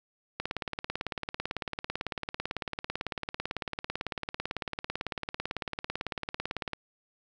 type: click train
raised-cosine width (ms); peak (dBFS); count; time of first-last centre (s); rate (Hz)
0.3; -16; 115; 0.4-6.733; 18
effects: none